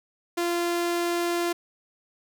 sawtooth tone, 345.3 Hz, F4, 20 cents flat, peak -20 dBFS, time 0.37-1.53 s, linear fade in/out 10 ms, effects none

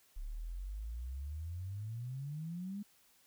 sine exponential sweep, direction up, 33.93 to 208.8 Hz, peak -39 dBFS, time 0.16-2.83 s, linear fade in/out 10 ms, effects white hiss -68 dBFS RMS until 3.26 s

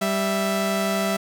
sawtooth tone pair together, 196 / 660.2 Hz, G3 / E5, 0 / +2 cents, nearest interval octave + major sixth, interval 2102 cents, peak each -20 dBFS, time 0.01-1.17 s, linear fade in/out 10 ms, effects none

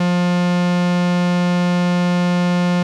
45% pulse tone, 176.9 Hz, F3, 23 cents sharp, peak -14 dBFS, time 0-2.83 s, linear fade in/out 5 ms, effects low-pass 5000 Hz 12 dB/octave + 9-bit

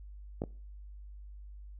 clicks, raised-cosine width 2 ms, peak -20 / -23 dBFS, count 2, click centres 0.419 / 0.438 s, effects noise-tail reverb RT60 0.4 s tail -22 dB re dry + added 50 Hz sine -45 dBFS peak until 1.79 s

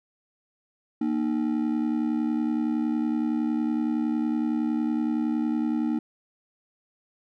triangle ring-modulated tone, 270.2 Hz, C#4, 44 cents flat, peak -18 dBFS, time 1.01-5.99 s, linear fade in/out 5 ms, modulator 35.4 Hz, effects none

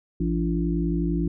harmonic tone with a mistuned harmonic, 56.8 Hz, A#1, 44 cents flat, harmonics 1 / 3 / 5 / 6, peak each -27 / -25 / -28 / -30 dBFS, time 0.2-1.28 s, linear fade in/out 5 ms, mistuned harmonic 5, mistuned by +34 cents, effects none

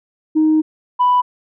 sine tone pair in turn, 311.8 / 989.9 Hz, D#4 / B5, +4 / +4 cents, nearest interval octave + minor sixth, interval 2000 cents, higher second, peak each -9 dBFS, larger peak neither, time 0.35-0.62 / 0.99-1.22 s, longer first, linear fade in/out 20 ms, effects tanh soft clip ceiling -7 dBFS

